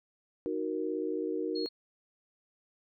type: chord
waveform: sine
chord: D# minor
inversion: none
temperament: equal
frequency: 311.1 / 370 / 466.2 Hz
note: D#4 / F#4 / A#4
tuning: 0 / 0 / 0 cents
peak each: -35 dBFS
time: 0.46-1.66 s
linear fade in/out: 0 ms
type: tone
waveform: sine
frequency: 4295 Hz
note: C8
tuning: 44 cents sharp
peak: -38 dBFS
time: 1.55-1.69 s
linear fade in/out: 10 ms
effects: none